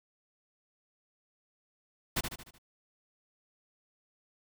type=noise with echo; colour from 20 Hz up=pink; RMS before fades=-30 dBFS; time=2.16-2.21 s; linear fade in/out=10 ms; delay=75 ms; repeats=5; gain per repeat=-6 dB; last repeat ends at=2.585 s; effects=none